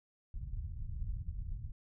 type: low-pass noise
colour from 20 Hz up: pink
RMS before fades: -40 dBFS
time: 0.34-1.72 s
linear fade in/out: 5 ms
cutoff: 110 Hz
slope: 24 dB/octave
effects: none